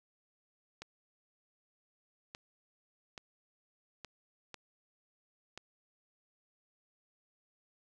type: clicks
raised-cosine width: 0.2 ms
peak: -27 dBFS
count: 6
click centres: 0.82 / 2.349 / 3.178 / 4.047 / 4.543 / 5.576 s
effects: none